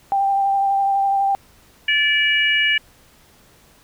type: tone with vibrato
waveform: sine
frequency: 789 Hz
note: G5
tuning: 11 cents sharp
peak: -15 dBFS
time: 0.12-1.35 s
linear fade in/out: 0 ms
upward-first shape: sine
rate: 12 Hz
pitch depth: 16 cents each way
type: harmonic tone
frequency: 580 Hz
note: D5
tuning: 22 cents flat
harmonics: 3 / 4 / 5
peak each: -19 / -19 / -19 dBFS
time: 1.88-2.78 s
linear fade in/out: 5 ms
effects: pink hiss -52 dBFS RMS until 3.83 s